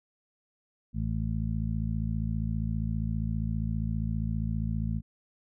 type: harmonic tone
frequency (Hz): 55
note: A1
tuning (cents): 0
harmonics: 1 / 2 / 3 / 4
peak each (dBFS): -32 / -32 / -34 / -35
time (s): 0.93-5.02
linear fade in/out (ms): 50
effects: none